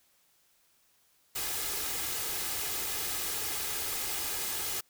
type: noise with comb filter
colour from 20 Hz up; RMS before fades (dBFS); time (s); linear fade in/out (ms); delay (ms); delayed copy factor
white; -34; 1.35-4.81; 10; 2.4; +0.5
effects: white hiss -68 dBFS RMS until 4.89 s